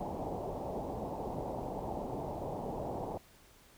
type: low-pass noise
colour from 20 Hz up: white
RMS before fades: -39 dBFS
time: 0-3.18 s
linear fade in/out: 10 ms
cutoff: 880 Hz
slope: 48 dB/octave
effects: pink hiss -61 dBFS RMS until 3.77 s